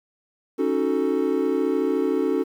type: chord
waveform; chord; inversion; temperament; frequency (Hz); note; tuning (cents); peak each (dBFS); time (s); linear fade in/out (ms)
triangle; D# half-diminished seventh; third; equal; 277.2 / 311.1 / 370 / 440; C#4 / D#4 / F#4 / A4; 0 / 0 / 0 / 0; -23 / -25 / -23 / -23; 0.58-2.44; 20
effects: 9-bit